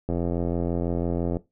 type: click train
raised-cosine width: 2 ms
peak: -14 dBFS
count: 111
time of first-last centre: 0.09-1.369 s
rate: 86 Hz
effects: noise-tail reverb RT60 0.2 s tail -17 dB re dry